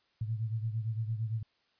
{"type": "beating tone pair", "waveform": "sine", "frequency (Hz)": [110, 118.8], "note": ["A2", "A#2"], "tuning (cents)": [0, 33], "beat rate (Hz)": 8.8, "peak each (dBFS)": [-32, -38], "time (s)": [0.21, 1.43], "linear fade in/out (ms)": 5, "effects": ["white hiss -72 dBFS RMS until 1.79 s", "resampled to 11025 Hz"]}